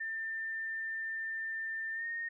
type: tone with pitch glide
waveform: sine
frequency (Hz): 1793 to 1846.6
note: A6 to A#6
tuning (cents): +32 to -17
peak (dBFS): -35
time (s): 0-2.29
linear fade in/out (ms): 10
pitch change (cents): +51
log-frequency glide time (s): 1.94-2.05
effects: none